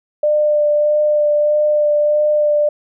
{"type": "tone with vibrato", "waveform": "sine", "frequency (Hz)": 597, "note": "D5", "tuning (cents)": 28, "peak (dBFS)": -11, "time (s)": [0.23, 2.69], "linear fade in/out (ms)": 5, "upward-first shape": "sine", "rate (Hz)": 1.6, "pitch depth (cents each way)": 13, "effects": []}